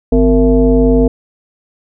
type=tone with frequency modulation; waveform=sine; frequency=254.8 Hz; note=C4; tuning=46 cents flat; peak=-6 dBFS; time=0.12-1.08 s; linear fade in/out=5 ms; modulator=205 Hz; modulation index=1.3; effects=none